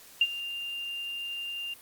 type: tone with ADSR envelope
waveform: sine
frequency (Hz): 2794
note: F7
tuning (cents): 0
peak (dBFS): -17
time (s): 0.21-1.74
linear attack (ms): 4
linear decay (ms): 47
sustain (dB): -16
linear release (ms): 6
effects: white hiss -52 dBFS RMS until 1.81 s + Opus 48 kbps